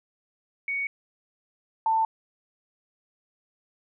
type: tone pair in turn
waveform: sine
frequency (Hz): 2233 / 890.3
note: C#7 / A5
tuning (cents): +12 / +20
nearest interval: octave + major third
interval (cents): 1592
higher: first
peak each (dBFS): -26 / -20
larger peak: second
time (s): 0.68-0.87 / 1.86-2.05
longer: neither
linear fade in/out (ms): 2
effects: none